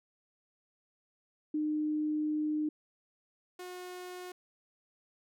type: tone pair in turn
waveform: sine / sawtooth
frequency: 304.3 / 361.9 Hz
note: D#4 / F#4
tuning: -38 / -38 cents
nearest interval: minor third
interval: 300 cents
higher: second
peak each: -29 / -38 dBFS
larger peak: first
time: 1.54-2.69 / 3.59-4.32 s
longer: first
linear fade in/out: 5 ms
effects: none